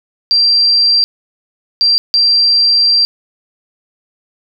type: tone bursts at uneven times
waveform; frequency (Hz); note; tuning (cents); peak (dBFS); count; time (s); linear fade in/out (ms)
sine; 4719; D8; +7; -7; 3; 0.31-1.04 / 1.81-1.98 / 2.14-3.05; 0
effects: none